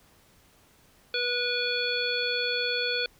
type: harmonic tone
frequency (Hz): 488.3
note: B4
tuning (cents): -20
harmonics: 1 / 3 / 5 / 7 / 9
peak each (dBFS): -32 / -32 / -32 / -32 / -32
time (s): 1.14-3.06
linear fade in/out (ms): 2
effects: pink hiss -60 dBFS RMS until 3.19 s